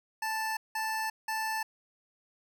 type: tone bursts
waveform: 25% pulse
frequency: 880 Hz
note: A5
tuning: in tune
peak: -27 dBFS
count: 3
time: 0.22-1.63 s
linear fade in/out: 5 ms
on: 350 ms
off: 180 ms
effects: none